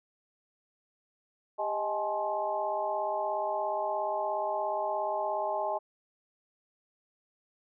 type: tone cluster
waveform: sine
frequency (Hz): 399.7 / 626 / 801 / 858 / 1058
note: G4 / D#5 / G5 / A5 / C6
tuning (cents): +34 / +10 / +37 / -44 / +19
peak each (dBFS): -40 / -32 / -39 / -33 / -38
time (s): 1.58-5.79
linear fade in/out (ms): 20
effects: none